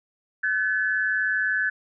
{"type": "tone pair together", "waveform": "sine", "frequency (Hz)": [1516, 1716.4], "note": ["F#6", "A6"], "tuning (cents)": [42, -43], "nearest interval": "major second", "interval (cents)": 215, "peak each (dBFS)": -24, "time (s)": [0.43, 1.7], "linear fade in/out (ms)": 10, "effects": []}